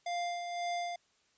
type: tone with tremolo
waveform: square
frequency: 698.5 Hz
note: F5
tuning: in tune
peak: -33 dBFS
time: 0.06-0.96 s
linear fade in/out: 5 ms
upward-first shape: sine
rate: 1.9 Hz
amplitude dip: 45%
effects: white hiss -71 dBFS RMS until 1.37 s + resampled to 16000 Hz